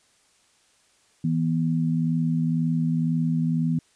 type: tone pair together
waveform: sine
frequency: 162.2 / 244.2 Hz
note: E3 / B3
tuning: -28 / -19 cents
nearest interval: perfect fifth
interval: 709 cents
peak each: -22 / -25 dBFS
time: 1.24-3.79 s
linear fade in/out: 5 ms
effects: white hiss -62 dBFS RMS until 3.95 s + resampled to 22050 Hz